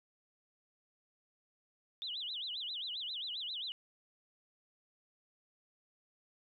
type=tone with vibrato; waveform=sine; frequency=3414 Hz; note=G#7; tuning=47 cents sharp; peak=-38 dBFS; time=2.02-3.72 s; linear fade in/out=0 ms; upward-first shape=sine; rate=7.5 Hz; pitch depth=300 cents each way; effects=13-bit